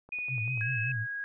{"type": "click train", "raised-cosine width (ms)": 1, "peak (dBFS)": -38, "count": 6, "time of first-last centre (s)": [0.09, 0.575], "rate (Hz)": 10.3}
{"type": "tone with pitch glide", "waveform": "sine", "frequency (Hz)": [2470, 2581], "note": ["D#7", "E7"], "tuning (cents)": [-13, -37], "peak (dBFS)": -32, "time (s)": [0.12, 0.92], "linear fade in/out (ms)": 5, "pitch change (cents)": 76, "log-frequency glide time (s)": [0.44, 0.7]}
{"type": "tone with vibrato", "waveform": "sine", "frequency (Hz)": 119.5, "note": "A#2", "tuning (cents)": 43, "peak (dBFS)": -31, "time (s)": [0.28, 1.07], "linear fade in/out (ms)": 50, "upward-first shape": "sine", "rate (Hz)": 5.2, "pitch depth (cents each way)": 160}
{"type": "tone", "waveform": "sine", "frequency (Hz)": 1646, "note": "G#6", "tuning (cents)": -16, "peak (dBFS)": -33, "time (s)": [0.61, 1.24], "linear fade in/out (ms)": 0}
{"effects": []}